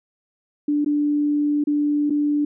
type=tone with dropouts; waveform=sine; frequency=293.7 Hz; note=D4; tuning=in tune; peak=-17 dBFS; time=0.68-2.45 s; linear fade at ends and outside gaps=5 ms; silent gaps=0.847-0.86 / 1.64-1.671 / 2.098-2.104 s; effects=none